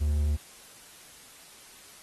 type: tone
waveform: triangle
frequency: 74.2 Hz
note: D2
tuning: 18 cents sharp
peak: -21 dBFS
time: 0-0.37 s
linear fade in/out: 20 ms
effects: white hiss -51 dBFS RMS until 2.02 s + AAC 32 kbps